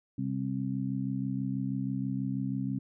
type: harmonic tone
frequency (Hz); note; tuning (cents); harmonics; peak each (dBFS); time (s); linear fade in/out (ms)
66.2; C2; +21; 2 / 3 / 4; -34 / -34 / -34; 0.18-2.79; 5
effects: none